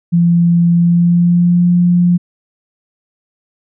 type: tone with pitch glide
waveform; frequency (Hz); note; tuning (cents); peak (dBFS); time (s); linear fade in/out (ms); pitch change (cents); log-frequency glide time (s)
sine; 171.2 to 175.81; F3 to F3; -34 to +12; -7; 0.12-2.18; 20; +46; 0.74-1.69
effects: none